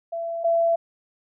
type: tone pair in turn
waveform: sine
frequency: 671 / 671 Hz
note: E5 / E5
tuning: +31 / +31 cents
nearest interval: unison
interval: 0 cents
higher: neither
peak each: -26 / -17 dBFS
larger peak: second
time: 0.12-0.44 / 0.44-0.76 s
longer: neither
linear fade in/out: 10 ms
effects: none